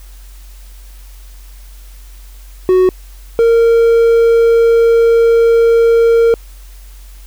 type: tone pair in turn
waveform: triangle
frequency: 370 / 461.7 Hz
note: F#4 / A#4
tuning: 0 / -17 cents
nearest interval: major third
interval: 383 cents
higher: second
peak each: -4 / -4 dBFS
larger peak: neither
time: 2.69-2.89 / 3.39-6.34 s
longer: second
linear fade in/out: 0 ms
effects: added 46 Hz sine -32 dBFS peak until 7.26 s + white hiss -45 dBFS RMS until 7.26 s